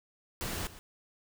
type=noise with echo; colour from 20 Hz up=pink; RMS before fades=-36 dBFS; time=0.41-0.67 s; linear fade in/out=0 ms; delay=120 ms; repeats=1; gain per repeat=-15 dB; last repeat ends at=0.79 s; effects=none